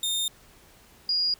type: tone pair in turn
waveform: sawtooth / sine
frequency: 3644 / 4864 Hz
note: A#7 / D#8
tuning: -40 / -40 cents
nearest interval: perfect fourth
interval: 500 cents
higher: second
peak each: -22 dBFS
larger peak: neither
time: 0.03-0.28 / 1.09-1.34 s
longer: neither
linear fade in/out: 2 ms
effects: pink hiss -55 dBFS RMS until 1.39 s